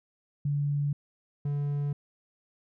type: tone pair in turn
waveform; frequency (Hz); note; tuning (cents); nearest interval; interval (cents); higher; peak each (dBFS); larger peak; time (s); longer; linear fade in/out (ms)
sine / triangle; 144 / 144; D3 / D3; -34 / -34; unison; 0; neither; -25; neither; 0.45-0.93 / 1.45-1.93; neither; 5
effects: none